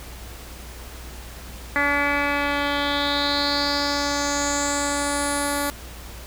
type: tone with low-pass filter sweep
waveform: 10% pulse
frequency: 286.3 Hz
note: D4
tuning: 44 cents flat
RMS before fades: -23 dBFS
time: 1.76-5.7 s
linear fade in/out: 0 ms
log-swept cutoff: 2000 to 12000 Hz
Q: 5.5
effects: added 60 Hz sine -38 dBFS peak until 6.26 s + pink hiss -41 dBFS RMS until 6.26 s